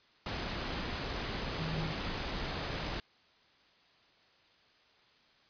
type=tone in noise; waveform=sine; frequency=159.5 Hz; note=D#3; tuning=43 cents sharp; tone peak=-35 dBFS; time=1.59-1.92 s; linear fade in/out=2 ms; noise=pink; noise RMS=-37 dBFS; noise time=0.26-3 s; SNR=-1 dB; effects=white hiss -65 dBFS RMS until 5.49 s + resampled to 11025 Hz